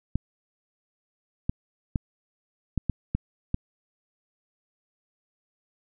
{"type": "clicks", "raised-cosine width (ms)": 5, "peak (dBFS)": -12, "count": 7, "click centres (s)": [0.156, 1.495, 1.958, 2.777, 2.897, 3.15, 3.544], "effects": []}